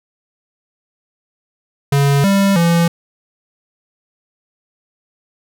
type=tone with pitch steps; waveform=square; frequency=140.7 / 197.3 / 169.4 Hz; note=C#3 / G3 / E3; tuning=+26 / +11 / +48 cents; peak=-11 dBFS; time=1.92-2.88 s; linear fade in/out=5 ms; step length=320 ms; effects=none